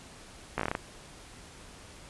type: slowing click train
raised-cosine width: 0.5 ms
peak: -14 dBFS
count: 8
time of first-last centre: 0.58-0.751 s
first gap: 15 ms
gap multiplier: 1.16
effects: pink hiss -50 dBFS RMS until 2.09 s + resampled to 24000 Hz